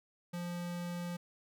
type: tone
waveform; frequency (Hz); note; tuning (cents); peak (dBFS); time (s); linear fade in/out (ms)
square; 174.61; F3; 0; -38; 0.33-1.17; 10
effects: none